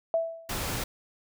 sine tone with exponential decay, 659.3 Hz, E5, in tune, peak -20 dBFS, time 0.14-0.59 s, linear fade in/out 1 ms, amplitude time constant 96 ms
pink noise, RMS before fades -32 dBFS, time 0.49-0.84 s, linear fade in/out 5 ms
effects none

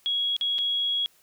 sine tone with dropouts, 3322 Hz, G#7, in tune, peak -23 dBFS, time 0.06-1.06 s, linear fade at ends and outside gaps 0 ms, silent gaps 0.365-0.411 / 0.583-0.588 s, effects white hiss -61 dBFS RMS until 1.22 s

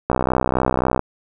click train, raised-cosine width 1 ms, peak -3 dBFS, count 58, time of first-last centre 0.1-0.993 s, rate 63.8 Hz, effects none

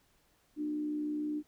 sine tone with frequency modulation, 299.7 Hz, D4, 35 cents sharp, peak -32 dBFS, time 0.56-1.43 s, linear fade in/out 50 ms, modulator 66.7 Hz, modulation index 0.31, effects pink hiss -70 dBFS RMS until 1.47 s

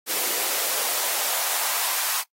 white noise with high-pass filter sweep, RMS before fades -25 dBFS, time 0.06-2.24 s, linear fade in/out 50 ms, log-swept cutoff 370 to 970 Hz, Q 1.7, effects noise-tail reverb RT60 0.1 s tail -21 dB re dry + AAC 48 kbps

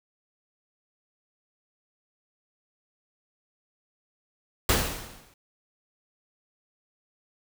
pink noise with exponential decay, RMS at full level -20 dBFS, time 4.69-5.34 s, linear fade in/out 2 ms, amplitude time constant 140 ms, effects none

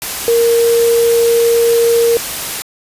sine tone in noise, 466.2 Hz, A#4, in tune, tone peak -8 dBFS, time 0.28-2.17 s, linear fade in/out 0 ms, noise white, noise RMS -21 dBFS, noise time 0.02-2.62 s, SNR +10 dB, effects resampled to 32000 Hz

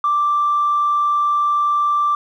triangle tone with tanh clipping, 1174.7 Hz, D6, in tune, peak -14 dBFS, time 0.04-2.15 s, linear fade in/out 2 ms, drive 4 dB, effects none

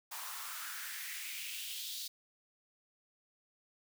white noise with high-pass filter sweep, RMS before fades -43 dBFS, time 0.11-2.08 s, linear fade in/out 10 ms, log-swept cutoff 900 to 4100 Hz, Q 3.4, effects none

